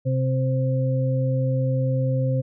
harmonic tone, 130.7 Hz, C3, 1 cent flat, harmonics 1 / 2 / 4, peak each -20 / -31 / -27 dBFS, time 0.05-2.42 s, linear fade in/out 20 ms, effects none

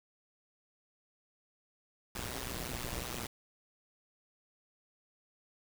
pink noise with amplitude modulation, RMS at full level -36 dBFS, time 2.15-3.27 s, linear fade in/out 5 ms, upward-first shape sine, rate 122 Hz, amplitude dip 90%, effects none

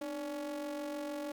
square ring-modulated tone, 138.59 Hz, C#3, in tune, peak -35 dBFS, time 0.01-1.32 s, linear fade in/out 5 ms, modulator 439 Hz, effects high-pass 80 Hz 12 dB/octave + 11-bit

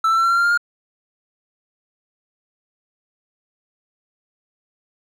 triangle tone with pitch steps, 1322 / 1335 / 1348.2 / 1361.5 / 1375 / 1388.5 / 1402.2 / 1416.1 Hz, E6 / E6 / E6 / F6 / F6 / F6 / F6 / F6, +5 / +22 / +39 / -44 / -27 / -10 / +7 / +24 cents, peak -12 dBFS, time 0.04-0.576 s, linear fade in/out 5 ms, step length 67 ms, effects none

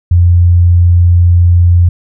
sine tone, 87.31 Hz, F2, in tune, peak -3 dBFS, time 0.11-1.89 s, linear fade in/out 5 ms, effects none

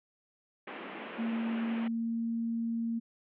pink band-pass noise, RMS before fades -43 dBFS, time 0.67-1.88 s, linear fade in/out 5 ms, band 200 to 3000 Hz, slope 48 dB/octave
sine tone with pitch glide, 228.5 to 230 Hz, A#3 to A#3, -34 to -23 cents, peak -30 dBFS, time 1.18-3 s, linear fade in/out 20 ms, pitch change +11 cents, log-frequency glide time 1.51-2.31 s
effects none

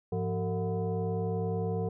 sine tone with frequency modulation, 174.61 Hz, F3, in tune, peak -28 dBFS, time 0.12-1.89 s, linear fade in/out 5 ms, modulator 278 Hz, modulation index 1.5, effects none

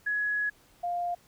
sine tone pair in turn, 1681 / 701.3 Hz, G#6 / F5, +20 / +7 cents, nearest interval octave + minor third, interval 1513 cents, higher first, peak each -26 / -28 dBFS, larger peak first, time 0.06-0.5 / 0.83-1.15 s, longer first, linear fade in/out 10 ms, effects pink hiss -61 dBFS RMS until 1.27 s

